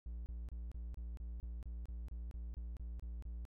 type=tone bursts; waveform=triangle; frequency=58.2 Hz; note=A#1; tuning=2 cents flat; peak=-40 dBFS; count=15; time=0.06-3.452 s; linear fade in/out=0 ms; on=200 ms; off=28 ms; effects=none